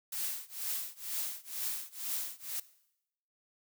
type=noise with tremolo; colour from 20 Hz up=blue; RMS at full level=-34 dBFS; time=0.12-2.6 s; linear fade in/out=5 ms; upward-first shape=triangle; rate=2.1 Hz; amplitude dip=100%; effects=noise-tail reverb RT60 0.8 s tail -18 dB re dry